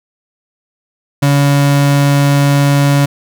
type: tone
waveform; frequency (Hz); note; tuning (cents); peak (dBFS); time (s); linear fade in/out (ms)
35% pulse; 141.7; C#3; +38; -6; 1.22-3.06; 10
effects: none